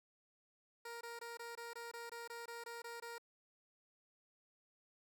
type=tone bursts; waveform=15% pulse; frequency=468.4 Hz; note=A#4; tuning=8 cents sharp; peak=-40 dBFS; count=13; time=0.85-3.182 s; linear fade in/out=5 ms; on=160 ms; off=21 ms; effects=none